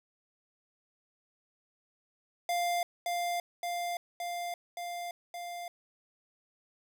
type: tone with echo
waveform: square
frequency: 698.5 Hz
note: F5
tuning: in tune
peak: -29 dBFS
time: 2.49-2.83 s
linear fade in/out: 2 ms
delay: 570 ms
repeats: 5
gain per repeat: -2 dB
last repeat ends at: 5.68 s
effects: none